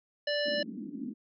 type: harmonic tone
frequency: 586 Hz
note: D5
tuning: 4 cents flat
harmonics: 1 / 3 / 5 / 7 / 9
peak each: -30 / -35 / -37 / -38 / -40 dBFS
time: 0.27-0.63 s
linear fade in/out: 5 ms
type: band-pass noise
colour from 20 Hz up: white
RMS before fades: -40 dBFS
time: 0.45-1.14 s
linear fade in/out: 20 ms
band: 210 to 290 Hz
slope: 48 dB/octave
effects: none